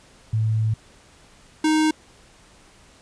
sine / square tone pair in turn, 110 / 311.1 Hz, A2 / D#4, 0 / 0 cents, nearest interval octave + tritone, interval 1800 cents, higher second, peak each -18 / -17 dBFS, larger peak second, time 0.33-0.74 / 1.64-1.91 s, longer first, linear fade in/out 5 ms, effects pink hiss -52 dBFS RMS until 3.01 s + resampled to 22050 Hz

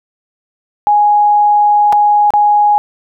sine tone with dropouts, 830.6 Hz, G#5, in tune, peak -6 dBFS, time 0.87-2.78 s, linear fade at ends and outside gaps 0 ms, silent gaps 1.925-1.929 / 2.305-2.337 s, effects none

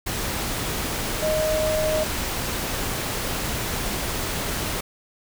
sine tone in noise, 622.3 Hz, D#5, in tune, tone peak -21 dBFS, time 1.22-2.04 s, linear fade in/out 10 ms, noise pink, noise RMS -27 dBFS, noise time 0.06-4.81 s, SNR +3 dB, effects none

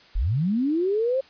sine linear sweep, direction up, 30.65 to 544 Hz, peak -20 dBFS, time 0.15-1.21 s, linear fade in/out 10 ms, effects white hiss -52 dBFS RMS until 1.29 s + resampled to 11025 Hz

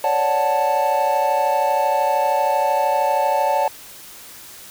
triangle chord, D major seventh, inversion third, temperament equal, 554.4 / 587.3 / 740 / 880 Hz, C#5 / D5 / F#5 / A5, 0 / 0 / 0 / 0 cents, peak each -21 / -21 / -21 / -17 dBFS, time 0.04-3.68 s, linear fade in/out 2 ms, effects white hiss -40 dBFS RMS until 4.7 s

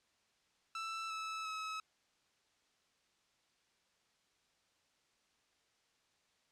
sawtooth tone with pitch steps, 1326 / 1307 / 1288.3 Hz, E6 / E6 / E6, +10 / -15 / -40 cents, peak -36 dBFS, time 0.75-1.8 s, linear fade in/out 2 ms, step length 350 ms, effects white hiss -75 dBFS RMS until 6.51 s + low-pass 6000 Hz 12 dB/octave

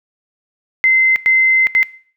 sine tone bursts at uneven times, 2067 Hz, C7, 22 cents flat, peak -8 dBFS, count 3, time 0.84-1.16 / 1.26-1.67 / 1.75-1.83 s, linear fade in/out 0 ms, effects noise-tail reverb RT60 0.5 s tail -20 dB re dry

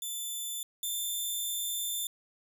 10% pulse tone pair in turn, 3520 / 3551 Hz, A7 / A7, 0 / +15 cents, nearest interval unison, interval 15 cents, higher second, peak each -27 / -24 dBFS, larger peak second, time 0.02-0.63 / 0.83-2.07 s, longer second, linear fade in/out 2 ms, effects none

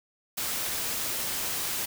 white noise, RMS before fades -31 dBFS, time 0.37-1.86 s, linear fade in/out 10 ms, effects none

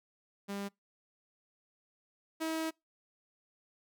sawtooth tone pair in turn, 200 / 321 Hz, G3 / E4, +35 / -46 cents, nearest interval minor sixth, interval 819 cents, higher second, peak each -33 / -29 dBFS, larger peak second, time 0.48-0.69 / 2.4-2.71 s, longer second, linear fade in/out 20 ms, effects noise-tail reverb RT60 0.2 s tail -26 dB re dry

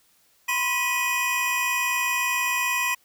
square tone cluster, 989 / 1049 / 1947 / 2490 Hz, B5 / C6 / B6 / D#7, +2 / +4 / -25 / +1 cents, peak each -31 / -31 / -29 / -26 dBFS, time 0.48-2.95 s, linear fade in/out 10 ms, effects white hiss -62 dBFS RMS until 3.04 s

